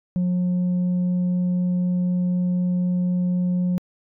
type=tone; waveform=sine; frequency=179.6 Hz; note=F3; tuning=49 cents sharp; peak=-16 dBFS; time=0.16-3.78 s; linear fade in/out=0 ms; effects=tanh soft clip ceiling -18 dBFS